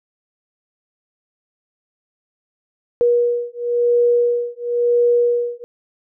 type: beating tone pair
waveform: sine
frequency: 479.2 / 480.17 Hz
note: A#4 / B4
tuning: +48 / -49 cents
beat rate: 0.97 Hz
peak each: -17 dBFS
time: 3.01-5.64 s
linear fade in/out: 0 ms
effects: none